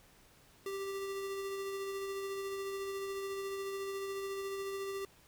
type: tone with tremolo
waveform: square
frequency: 392 Hz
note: G4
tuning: in tune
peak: -37 dBFS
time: 0.66-5.05 s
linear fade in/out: 2 ms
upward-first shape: sine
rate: 14 Hz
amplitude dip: 25%
effects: pink hiss -63 dBFS RMS until 5.27 s